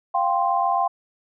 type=chord; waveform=sine; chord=F suspended second; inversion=none; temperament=just; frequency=698.5 / 785.8 / 1047.7 Hz; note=F5 / G5 / C6; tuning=0 / +4 / +2 cents; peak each=-23 / -22 / -23 dBFS; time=0.14-0.88 s; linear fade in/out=10 ms; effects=none